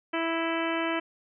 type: harmonic tone with a mistuned harmonic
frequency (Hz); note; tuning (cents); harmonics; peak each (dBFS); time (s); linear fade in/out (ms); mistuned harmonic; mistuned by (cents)
329.6; E4; 0; 1 / 2 / 3 / 4 / 5 / 6 / 7 / 8 / 9; -30 / -33 / -35 / -36 / -37 / -38 / -38 / -39 / -40; 0.13-1; 10; 9; +44
effects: none